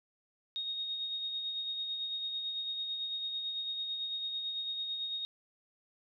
sine tone with tremolo, 3729 Hz, A#7, in tune, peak -33 dBFS, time 0.56-5.25 s, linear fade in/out 0 ms, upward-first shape sine, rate 9 Hz, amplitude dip 35%, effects none

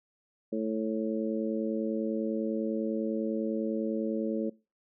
harmonic tone, 110 Hz, A2, in tune, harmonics 2 / 3 / 4 / 5, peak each -32 / -34 / -35 / -36 dBFS, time 0.52-4.5 s, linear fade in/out 10 ms, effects noise-tail reverb RT60 0.3 s tail -23 dB re dry

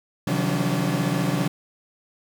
40% pulse tone cluster, 132.4 / 155.9 / 173.5 / 188.4 / 287.1 Hz, C3 / D#3 / F3 / F#3 / D4, +21 / +4 / -11 / +32 / -39 cents, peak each -27 dBFS, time 0.27-1.48 s, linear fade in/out 5 ms, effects none

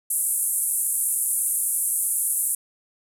pink band-pass noise, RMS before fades -24 dBFS, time 0.1-2.55 s, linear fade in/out 5 ms, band 8800 to 12000 Hz, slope 48 dB/octave, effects none

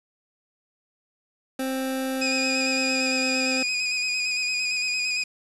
25% pulse tone with pitch glide, 263.2 to 260.6 Hz, C4 to C4, +10 to -7 cents, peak -22 dBFS, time 1.59-3.63 s, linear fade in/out 5 ms, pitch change -17 cents, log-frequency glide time 2.82-3.15 s
25% pulse tone with vibrato, 2489 Hz, D#7, in tune, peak -20 dBFS, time 2.21-5.24 s, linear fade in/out 10 ms, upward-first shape square, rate 8.8 Hz, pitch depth 23 cents each way
effects resampled to 24000 Hz + 7-bit

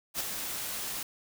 white noise with ADSR envelope, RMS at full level -30 dBFS, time 0.14-1.03 s, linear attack 60 ms, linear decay 12 ms, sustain -6 dB, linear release 3 ms, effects none

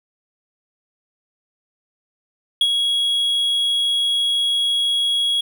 triangle tone with ADSR envelope, 3322 Hz, G#7, in tune, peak -10 dBFS, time 2.61-5.41 s, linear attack 3 ms, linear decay 54 ms, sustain -5 dB, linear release 6 ms, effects none

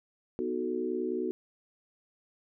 sine chord, B dominant seventh, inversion none, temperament equal, 246.9 / 311.1 / 370 / 440 Hz, B3 / D#4 / F#4 / A4, 0 / 0 / 0 / 0 cents, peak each -36 / -37 / -32 / -37 dBFS, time 0.39-1.31 s, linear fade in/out 0 ms, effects none

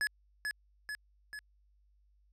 square tone with echo, 1704 Hz, G#6, 44 cents sharp, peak -30 dBFS, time 0.01-0.07 s, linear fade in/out 0 ms, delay 440 ms, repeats 3, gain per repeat -4 dB, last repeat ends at 1.39 s, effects added 50 Hz sine -65 dBFS peak until 2.32 s + low-pass 10000 Hz 12 dB/octave

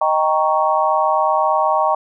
sine chord, Eb dominant seventh, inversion none, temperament equal, 622.3 / 784 / 932.3 / 1108.7 Hz, Eb5 / G5 / Bb5 / Db6, 0 / 0 / 0 / 0 cents, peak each -19 dBFS, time 0.01-1.95 s, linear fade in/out 5 ms, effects none

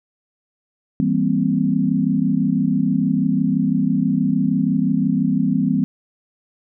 sine chord, C dominant seventh, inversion first, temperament just, 163.52 / 196.22 / 235.5 / 261.6 Hz, E3 / G3 / Bb3 / C4, -14 / +2 / +18 / 0 cents, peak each -22 / -20 / -22 / -20 dBFS, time 1-5.84 s, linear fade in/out 0 ms, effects none

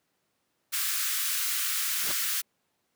white high-pass noise, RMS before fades -29 dBFS, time 0.72-2.42 s, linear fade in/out 20 ms, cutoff 1200 Hz, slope 48 dB/octave
pink noise with exponential growth, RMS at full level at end -30 dBFS, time 1.95-2.12 s, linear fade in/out 5 ms, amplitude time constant 35 ms
effects pink hiss -75 dBFS RMS until 2.95 s + high-pass 150 Hz 12 dB/octave

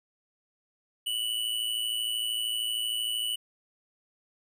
square tone with amplitude modulation, 2960 Hz, F#7, in tune, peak -26 dBFS, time 1.06-3.36 s, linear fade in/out 10 ms, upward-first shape sine, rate 113 Hz, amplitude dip 65%, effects none

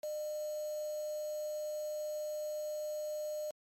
sine tone with quantisation, 606 Hz, D#5, 46 cents flat, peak -36 dBFS, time 0.03-3.51 s, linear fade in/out 5 ms, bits 8, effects MP3 64 kbps

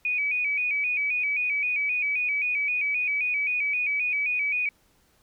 sine tone with vibrato, 2378 Hz, D7, 21 cents sharp, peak -23 dBFS, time 0.05-4.69 s, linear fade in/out 2 ms, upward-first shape square, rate 3.8 Hz, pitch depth 68 cents each way, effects pink hiss -64 dBFS RMS until 5.22 s

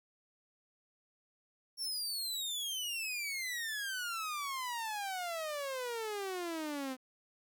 sawtooth exponential sweep, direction down, 5540 to 253.8 Hz, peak -33 dBFS, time 1.77-6.97 s, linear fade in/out 50 ms, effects 12-bit

